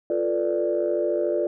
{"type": "chord", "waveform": "sine", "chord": "B half-diminished seventh", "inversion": "second", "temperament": "equal", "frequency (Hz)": [349.2, 440, 493.9, 587.3], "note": ["F4", "A4", "B4", "D5"], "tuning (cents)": [0, 0, 0, 0], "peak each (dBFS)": [-25, -28, -29, -24], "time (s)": [0.1, 1.47], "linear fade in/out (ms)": 2, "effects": ["tanh soft clip ceiling -12 dBFS"]}